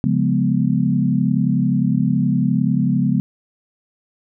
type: chord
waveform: sine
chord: C# dominant seventh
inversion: none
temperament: equal with one note detuned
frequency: 138.59 / 176.24 / 207.7 / 246.9 Hz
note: C#3 / E#3 / G#3 / B3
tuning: 0 / +16 / 0 / 0 cents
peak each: -20 dBFS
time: 0.04-3.2 s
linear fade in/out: 0 ms
effects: none